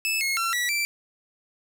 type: tone with pitch steps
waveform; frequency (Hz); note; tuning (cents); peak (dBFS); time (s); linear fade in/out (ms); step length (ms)
sawtooth; 2617 / 2165 / 1355 / 1944 / 2340; E7 / C#7 / E6 / B6 / D7; -13 / -41 / +47 / -28 / -7; -20; 0.05-0.85; 0; 160
effects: none